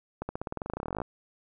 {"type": "accelerating click train", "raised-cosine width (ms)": 1, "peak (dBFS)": -19, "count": 23, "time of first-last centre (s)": [0.22, 1.017], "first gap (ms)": 70, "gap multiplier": 0.93, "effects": []}